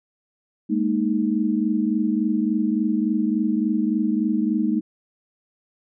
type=chord; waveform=sine; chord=Ab suspended second; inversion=none; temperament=equal with one note detuned; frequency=207.7 / 231.2 / 311.1 Hz; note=Ab3 / Bb3 / Eb4; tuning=0 / -14 / 0 cents; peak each=-23 dBFS; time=0.69-4.81 s; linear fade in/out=20 ms; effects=none